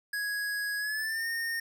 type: tone with pitch glide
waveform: square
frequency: 1664 to 1835.7 Hz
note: G#6 to A#6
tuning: +3 to -27 cents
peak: -31 dBFS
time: 0.13-1.6 s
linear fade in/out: 5 ms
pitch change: +170 cents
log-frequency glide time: 0.78-1.27 s
effects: none